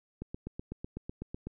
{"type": "click train", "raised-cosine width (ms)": 3, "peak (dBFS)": -25, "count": 11, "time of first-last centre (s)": [0.22, 1.47], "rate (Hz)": 8, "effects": []}